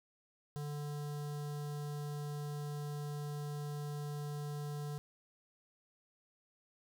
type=tone with notch filter; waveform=square; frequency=146.83 Hz; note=D3; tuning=in tune; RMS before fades=-41 dBFS; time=0.56-4.98 s; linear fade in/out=0 ms; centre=2300 Hz; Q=1.1; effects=none